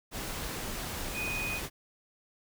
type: tone in noise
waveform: sine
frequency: 2489 Hz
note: D#7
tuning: in tune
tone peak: -33 dBFS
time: 1.13-1.61 s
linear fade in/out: 50 ms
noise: pink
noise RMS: -37 dBFS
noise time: 0.11-1.7 s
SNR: +1 dB
effects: none